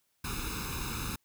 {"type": "noise with comb filter", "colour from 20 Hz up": "pink", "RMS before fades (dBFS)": -36, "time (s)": [0.24, 1.16], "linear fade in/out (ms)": 5, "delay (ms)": 0.78, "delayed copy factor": 1, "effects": ["white hiss -75 dBFS RMS until 1.24 s"]}